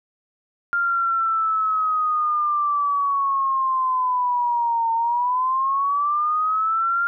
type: linear two-way sweep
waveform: sine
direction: down then up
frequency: 1400 to 908 to 1400 Hz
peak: -18 dBFS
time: 0.73-7.07 s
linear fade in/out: 0 ms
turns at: 4.93 s
effects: none